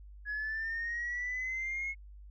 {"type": "linear sweep", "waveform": "sine", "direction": "up", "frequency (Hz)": [1676, 2182], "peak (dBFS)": -32, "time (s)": [0.25, 1.95], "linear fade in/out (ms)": 50, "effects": ["tanh soft clip ceiling -30 dBFS", "added 50 Hz sine -48 dBFS peak until 2.3 s"]}